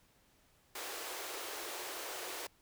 pink high-pass noise, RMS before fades -43 dBFS, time 0.75-2.47 s, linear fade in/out 5 ms, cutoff 340 Hz, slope 48 dB/octave, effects pink hiss -69 dBFS RMS until 2.61 s

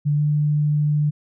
sine tone with pitch glide, 146.83 to 148.88 Hz, D3 to D3, 0 to +24 cents, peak -16 dBFS, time 0.05-1.11 s, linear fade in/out 20 ms, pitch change +24 cents, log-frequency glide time 0.16-0.21 s, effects none

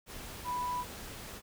sine tone in noise, 987.8 Hz, B5, in tune, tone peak -32 dBFS, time 0.44-0.85 s, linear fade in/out 50 ms, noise pink, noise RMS -45 dBFS, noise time 0.06-1.42 s, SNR +10 dB, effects none

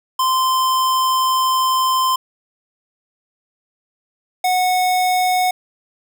square tone pair in turn, 1038 / 734 Hz, C6 / F#5, -14 / -14 cents, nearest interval tritone, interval 600 cents, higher first, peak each -15 dBFS, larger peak neither, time 0.19-2.16 / 4.44-5.51 s, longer first, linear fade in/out 5 ms, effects none

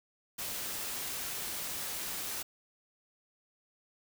white noise, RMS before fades -38 dBFS, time 0.38-2.43 s, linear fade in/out 10 ms, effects none

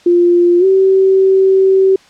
sine tone with pitch glide, 349.2 to 383 Hz, F4 to G4, 0 to -40 cents, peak -6 dBFS, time 0.06-1.96 s, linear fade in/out 5 ms, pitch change +160 cents, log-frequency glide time 0.59-0.65 s, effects white hiss -45 dBFS RMS until 2.09 s + low-pass 5000 Hz 12 dB/octave

